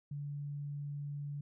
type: tone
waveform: sine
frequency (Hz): 144.2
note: D3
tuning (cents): -31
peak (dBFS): -38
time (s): 0.11-1.41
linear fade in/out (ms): 5
effects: none